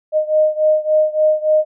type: beating tone pair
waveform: sine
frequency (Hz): 616 / 619.5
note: D#5 / D#5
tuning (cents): -17 / -8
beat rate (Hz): 3.5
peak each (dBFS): -14 / -16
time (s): 0.12-1.65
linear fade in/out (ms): 50
effects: none

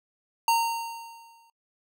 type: tone with exponential decay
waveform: square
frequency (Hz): 922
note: A#5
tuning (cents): -19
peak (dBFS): -19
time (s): 0.48-1.5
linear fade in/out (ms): 2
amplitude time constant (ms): 220
effects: noise-tail reverb RT60 0.1 s tail -26 dB re dry

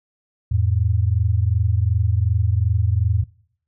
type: tone pair together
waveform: sine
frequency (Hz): 85.71 / 108.4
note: F2 / A2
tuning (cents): -32 / -25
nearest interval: major third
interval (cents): 407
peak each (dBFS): -18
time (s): 0.51-3.24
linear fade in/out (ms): 10
effects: noise-tail reverb RT60 0.7 s tail -25 dB re dry

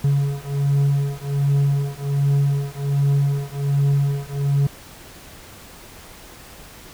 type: beating tone pair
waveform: triangle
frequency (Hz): 140 / 141.3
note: C#3 / C#3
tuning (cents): +18 / +34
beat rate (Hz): 1.3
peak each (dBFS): -18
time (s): 0.04-4.67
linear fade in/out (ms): 5
effects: pink hiss -42 dBFS RMS until 6.93 s

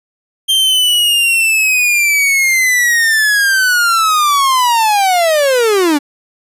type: linear sweep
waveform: 45% pulse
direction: down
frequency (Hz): 3176 to 277.2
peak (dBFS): -9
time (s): 0.48-5.99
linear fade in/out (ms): 20
effects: resampled to 32000 Hz

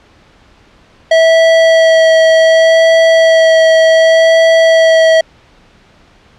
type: tone with vibrato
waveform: square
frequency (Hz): 650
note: E5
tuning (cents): -24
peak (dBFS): -5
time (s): 1.11-5.21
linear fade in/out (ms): 5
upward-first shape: sine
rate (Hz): 0.67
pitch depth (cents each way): 11
effects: pink hiss -45 dBFS RMS until 6.38 s + low-pass 4000 Hz 12 dB/octave

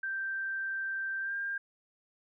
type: tone with pitch glide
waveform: sine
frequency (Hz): 1568 to 1600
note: G6 to G6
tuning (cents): 0 to +35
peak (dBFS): -32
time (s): 0.03-1.58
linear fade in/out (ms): 5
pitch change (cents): +35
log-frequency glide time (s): 1.21-1.34
effects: none

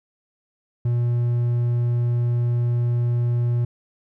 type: tone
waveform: triangle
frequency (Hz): 120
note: B2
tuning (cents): -49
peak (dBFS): -16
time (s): 0.85-3.65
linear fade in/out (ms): 5
effects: none

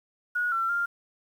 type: tone with pitch steps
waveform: sine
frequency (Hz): 1453 / 1349 / 1397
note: F#6 / E6 / F6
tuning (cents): -32 / +40 / 0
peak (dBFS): -24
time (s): 0.35-0.86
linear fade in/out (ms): 10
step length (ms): 170
effects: 9-bit

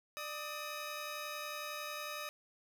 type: tone pair together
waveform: 15% pulse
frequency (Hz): 596.5 / 1264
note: D5 / D#6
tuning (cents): +27 / +27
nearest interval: octave + minor second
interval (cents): 1300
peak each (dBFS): -37 / -37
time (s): 0.17-2.29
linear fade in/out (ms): 0
effects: none

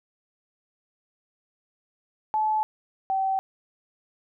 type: tone pair in turn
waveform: sine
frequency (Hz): 863 / 769.5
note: A5 / G5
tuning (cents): -34 / -32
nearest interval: major second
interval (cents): 198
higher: first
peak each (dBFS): -21 / -22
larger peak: first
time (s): 2.34-2.63 / 3.1-3.39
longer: neither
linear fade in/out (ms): 0
effects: none

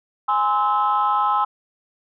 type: chord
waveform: sine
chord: Ab augmented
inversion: none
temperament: just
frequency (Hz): 830.6 / 1038.3 / 1297.8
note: Ab5 / C6 / E6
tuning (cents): 0 / -14 / -27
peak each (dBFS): -20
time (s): 0.28-1.45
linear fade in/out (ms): 10
effects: tanh soft clip ceiling -10 dBFS

